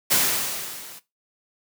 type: noise with level ramp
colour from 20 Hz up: white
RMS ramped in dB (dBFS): -17 to -43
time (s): 0.1-1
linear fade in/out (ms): 20
effects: noise-tail reverb RT60 0.2 s tail -17 dB re dry + high-pass 100 Hz 12 dB/octave